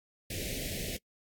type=band-stop noise; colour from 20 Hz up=pink; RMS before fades=-37 dBFS; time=0.3-0.97 s; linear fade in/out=5 ms; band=640 to 1900 Hz; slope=48 dB/octave; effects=noise-tail reverb RT60 0.1 s tail -25 dB re dry + AAC 64 kbps